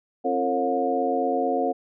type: tone cluster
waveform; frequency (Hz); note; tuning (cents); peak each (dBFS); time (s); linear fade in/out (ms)
sine; 266.2 / 342.1 / 452.2 / 541 / 717; C4 / F4 / A4 / C#5 / F5; +30 / -36 / +47 / -42 / +45; -28 / -32 / -27 / -28 / -25; 0.24-1.73; 20
effects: none